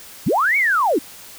sine linear two-way sweep, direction up then down, 92.5 to 2292 to 239.4 Hz, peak -14 dBFS, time 0.26-0.99 s, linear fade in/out 10 ms, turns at 0.57 s, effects white hiss -40 dBFS RMS until 1.38 s

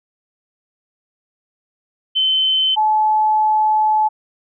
sine tone pair in turn, 3068 / 860.9 Hz, G7 / A5, -38 / -38 cents, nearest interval octave + minor seventh, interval 2200 cents, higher first, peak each -13 / -12 dBFS, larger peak second, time 2.15-2.76 / 2.76-4.09 s, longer second, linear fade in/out 20 ms, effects none

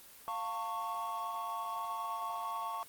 triangle chord, F augmented, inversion none, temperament equal with one note detuned, 698.5 / 899 / 1108.7 Hz, F5 / A5 / C#6, 0 / +37 / 0 cents, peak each -40 / -37 / -36 dBFS, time 0.28-2.83 s, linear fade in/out 0 ms, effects white hiss -55 dBFS RMS until 2.88 s + Opus 24 kbps

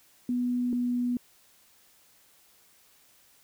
sine tone pair in turn, 246 / 244.7 Hz, B3 / B3, -7 / -16 cents, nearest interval unison, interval 9 cents, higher first, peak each -25 dBFS, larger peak neither, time 0.29-0.73 / 0.73-1.17 s, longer neither, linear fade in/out 2 ms, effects white hiss -61 dBFS RMS until 3.43 s

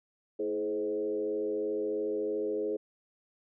sine tone with frequency modulation, 422.3 Hz, G#4, 29 cents sharp, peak -29 dBFS, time 0.39-2.77 s, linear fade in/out 10 ms, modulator 97 Hz, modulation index 0.96, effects none

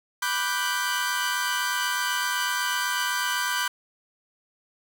sawtooth chord, G major seventh, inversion first, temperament equal, 987.8 / 1174.7 / 1480 / 1568 Hz, B5 / D6 / F#6 / G6, 0 / 0 / 0 / 0 cents, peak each -26 / -29 / -27 / -25 dBFS, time 0.22-3.68 s, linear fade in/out 5 ms, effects none

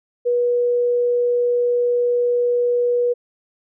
sine tone, 484.9 Hz, B4, 32 cents flat, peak -15 dBFS, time 0.25-3.14 s, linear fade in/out 20 ms, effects none

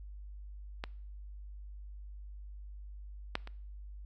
clicks, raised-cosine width 0.3 ms, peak -21 / -15 / -29 dBFS, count 3, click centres 0.839 / 3.354 / 3.474 s, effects noise-tail reverb RT60 0.6 s tail -24 dB re dry + added 50 Hz sine -44 dBFS peak until 4.05 s

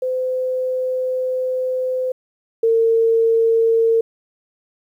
sine tone pair in turn, 512 / 454.6 Hz, C5 / A#4, -38 / -43 cents, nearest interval major second, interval 205 cents, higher first, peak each -18 / -12 dBFS, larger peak second, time 0.02-2.12 / 2.63-4.01 s, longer first, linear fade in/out 5 ms, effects 9-bit

